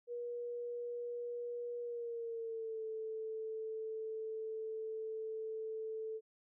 sine tone with pitch glide, 480 to 440.2 Hz, B4 to A4, -49 to +1 cents, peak -39 dBFS, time 0.07-6.21 s, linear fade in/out 50 ms, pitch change -150 cents, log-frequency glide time 1.8-2.84 s, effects none

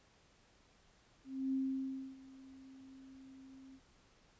sine tone with ADSR envelope, 266 Hz, C4, 29 cents sharp, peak -32 dBFS, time 1.24-3.8 s, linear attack 290 ms, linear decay 630 ms, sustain -21 dB, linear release 50 ms, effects pink hiss -68 dBFS RMS until 4.39 s + resampled to 16000 Hz

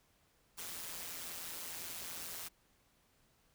white noise with amplitude modulation, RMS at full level -42 dBFS, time 0.57-2.49 s, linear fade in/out 20 ms, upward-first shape sine, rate 170 Hz, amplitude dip 65%, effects pink hiss -72 dBFS RMS until 3.54 s

